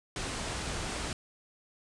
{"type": "low-pass noise", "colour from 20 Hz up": "pink", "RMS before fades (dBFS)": -36, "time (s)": [0.16, 1.13], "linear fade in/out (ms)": 2, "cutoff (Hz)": 9800, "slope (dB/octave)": 48, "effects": ["resampled to 24000 Hz"]}